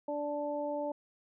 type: harmonic tone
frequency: 292.5 Hz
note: D4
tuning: 7 cents flat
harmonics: 1 / 2 / 3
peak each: -39 / -34 / -40 dBFS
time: 0.08-0.92 s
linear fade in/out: 5 ms
effects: none